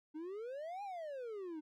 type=exponential two-way sweep; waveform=triangle; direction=up then down; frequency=297.9 to 830.6 to 297.9 Hz; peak=-40 dBFS; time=0.14-1.61 s; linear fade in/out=20 ms; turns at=0.83 s; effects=none